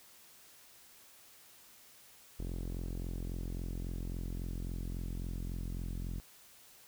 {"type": "tone with low-pass filter sweep", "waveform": "sawtooth", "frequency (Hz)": 43.65, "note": "F1", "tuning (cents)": 0, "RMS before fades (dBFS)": -39, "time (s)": [2.39, 6.2], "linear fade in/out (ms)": 0, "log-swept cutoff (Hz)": [370, 230], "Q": 1.2, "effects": ["white hiss -59 dBFS RMS until 6.87 s"]}